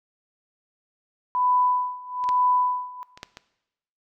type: tone with tremolo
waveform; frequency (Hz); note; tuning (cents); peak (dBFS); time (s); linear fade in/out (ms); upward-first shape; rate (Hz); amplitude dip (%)
sine; 996; B5; +14; -17; 1.35-3.03; 0; sine; 1.1; 90
type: clicks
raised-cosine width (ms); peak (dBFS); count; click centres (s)
0.2; -25 / -16 / -25 / -16 / -21; 5; 2.24 / 2.29 / 3.175 / 3.231 / 3.371
effects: noise-tail reverb RT60 0.9 s tail -17 dB re dry